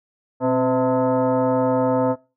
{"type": "tone with frequency modulation", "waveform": "sine", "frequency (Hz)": 123.47, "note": "B2", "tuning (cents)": 0, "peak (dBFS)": -16, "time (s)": [0.4, 2.16], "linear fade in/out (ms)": 50, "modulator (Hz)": 386, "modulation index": 2, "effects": ["noise-tail reverb RT60 0.3 s tail -21 dB re dry"]}